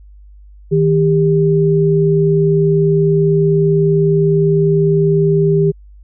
sine tone pair together, 157.9 / 397.5 Hz, D#3 / G4, +26 / +24 cents, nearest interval octave + major third, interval 1598 cents, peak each -12 dBFS, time 0.71-5.72 s, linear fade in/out 20 ms, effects added 50 Hz sine -37 dBFS peak until 6.03 s

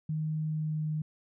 sine tone with pitch glide, 155.56 to 154.13 Hz, D#3 to D#3, 0 to -16 cents, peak -29 dBFS, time 0.09-1.02 s, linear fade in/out 5 ms, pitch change -16 cents, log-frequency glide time 0.44-0.88 s, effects none

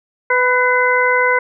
harmonic tone with a mistuned harmonic, 498.5 Hz, B4, 16 cents sharp, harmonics 1 / 2 / 3 / 4, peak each -17 / -17 / -17 / -17 dBFS, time 0.3-1.39 s, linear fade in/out 5 ms, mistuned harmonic 4, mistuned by +42 cents, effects none

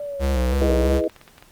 sine exponential sweep, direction down, 587.3 to 470.8 Hz, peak -27 dBFS, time 0-0.75 s, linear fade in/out 2 ms
square tone with vibrato, 65.5 Hz, C2, 2 cents sharp, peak -19 dBFS, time 0.19-1.02 s, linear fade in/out 50 ms, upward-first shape square, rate 3 Hz, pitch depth 62 cents each way
sine chord, E major seventh, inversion none, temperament equal, 329.6 / 415.3 / 493.9 / 622.3 Hz, E4 / G#4 / B4 / D#5, 0 / 0 / 0 / 0 cents, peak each -24 / -26 / -25 / -24 dBFS, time 0.61-1.08 s, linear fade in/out 5 ms
clicks, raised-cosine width 0.3 ms, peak -27 dBFS, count 9, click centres 0.949 / 0.995 / 1.04 / 1.097 / 1.163 / 1.214 / 1.278 / 1.381 / 1.425 s
effects pink hiss -53 dBFS RMS until 1.51 s + Opus 32 kbps

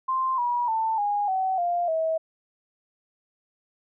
sine tone with pitch steps, 1046.5 / 965.2 / 890.2 / 821.1 / 757.3 / 698.5 / 644.2 Hz, C6 / B5 / A5 / G#5 / F#5 / F5 / E5, 0 / -40 / +20 / -20 / +40 / 0 / -40 cents, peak -22 dBFS, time 0.08-2.18 s, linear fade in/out 10 ms, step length 300 ms, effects none

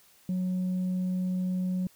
sine tone with tanh clipping, 183.6 Hz, F#3, 13 cents flat, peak -27 dBFS, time 0.29-1.87 s, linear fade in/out 2 ms, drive 1 dB, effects white hiss -60 dBFS RMS until 1.95 s

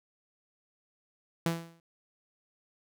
sawtooth tone with exponential decay, 166.9 Hz, E3, 22 cents sharp, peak -20 dBFS, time 1.46-1.8 s, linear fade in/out 2 ms, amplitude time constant 73 ms, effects none

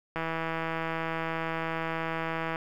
click train, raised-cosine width 0.5 ms, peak -17 dBFS, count 392, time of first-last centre 0.16-2.559 s, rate 163 Hz, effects 9-bit

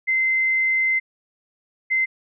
sine tone pair in turn, 2070 / 2070 Hz, C7 / C7, -19 / -19 cents, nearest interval unison, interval 0 cents, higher neither, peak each -17 dBFS, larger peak neither, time 0.07-1 / 1.9-2.06 s, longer first, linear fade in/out 20 ms, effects none

